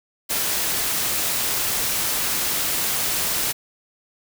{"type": "noise", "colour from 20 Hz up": "white", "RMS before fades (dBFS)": -23, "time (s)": [0.29, 3.53], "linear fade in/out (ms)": 20, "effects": []}